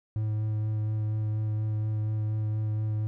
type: tone with vibrato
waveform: triangle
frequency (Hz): 107.7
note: A2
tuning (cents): -37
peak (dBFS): -24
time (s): 0.16-3.07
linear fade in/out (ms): 0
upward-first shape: sine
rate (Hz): 4.2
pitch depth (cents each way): 12
effects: none